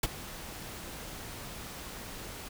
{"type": "noise with ADSR envelope", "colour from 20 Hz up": "pink", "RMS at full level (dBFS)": -26, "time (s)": [0.03, 2.49], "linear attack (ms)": 4, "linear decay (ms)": 30, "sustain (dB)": -17, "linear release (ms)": 13, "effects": []}